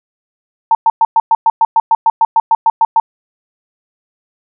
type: tone bursts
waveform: sine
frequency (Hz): 900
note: A5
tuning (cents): +39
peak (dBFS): -5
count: 16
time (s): 0.71-3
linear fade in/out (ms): 2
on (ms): 40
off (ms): 110
effects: none